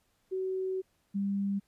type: tone pair in turn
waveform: sine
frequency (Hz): 376.7 / 198.8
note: F#4 / G3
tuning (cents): +31 / +25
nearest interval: major seventh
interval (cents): 1106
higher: first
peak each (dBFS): -30 / -28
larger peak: second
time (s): 0.31-0.82 / 1.14-1.6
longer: first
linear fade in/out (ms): 20
effects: pink hiss -73 dBFS RMS until 1.67 s + resampled to 32000 Hz